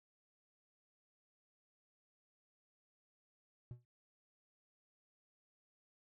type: tone with exponential decay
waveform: triangle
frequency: 121.4 Hz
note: B2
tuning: 29 cents flat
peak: -40 dBFS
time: 3.71-3.85 s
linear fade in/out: 0 ms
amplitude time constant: 30 ms
effects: none